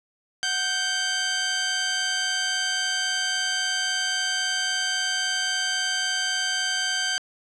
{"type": "tone pair together", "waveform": "15% pulse", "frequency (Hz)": [740, 1563.7], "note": ["F#5", "G6"], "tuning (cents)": [0, -5], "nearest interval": "octave + minor second", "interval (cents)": 1295, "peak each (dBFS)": [-27, -17], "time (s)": [0.43, 7.18], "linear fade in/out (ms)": 0, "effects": ["resampled to 24000 Hz", "8-bit"]}